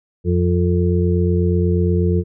harmonic tone, 88.3 Hz, F2, 20 cents sharp, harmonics 1 / 2 / 4 / 5, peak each -16 / -19 / -22 / -23 dBFS, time 0.24-2.24 s, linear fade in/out 50 ms, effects none

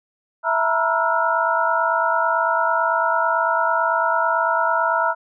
sine tone cluster, 657 / 920 / 969 / 1331 / 1429 Hz, E5 / A#5 / B5 / E6 / F6, -6 / -23 / -33 / +16 / +39 cents, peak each -23 dBFS, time 0.43-5.15 s, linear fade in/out 50 ms, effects none

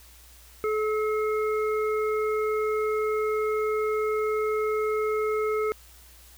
harmonic tone, 430 Hz, A4, 40 cents flat, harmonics 1 / 3 / 5, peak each -24 / -31 / -37 dBFS, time 0.64-5.72 s, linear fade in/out 0 ms, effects added 60 Hz sine -52 dBFS peak until 6.37 s + white hiss -53 dBFS RMS until 6.37 s

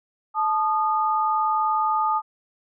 sine tone pair together, 870.4 / 1227 Hz, A5 / D#6, -19 / -25 cents, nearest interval tritone, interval 594 cents, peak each -22 dBFS, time 0.34-2.22 s, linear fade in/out 50 ms, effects none

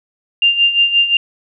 sine tone with tremolo, 2794 Hz, F7, in tune, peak -7 dBFS, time 0.42-1.17 s, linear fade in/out 2 ms, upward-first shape sine, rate 5.7 Hz, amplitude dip 70%, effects none

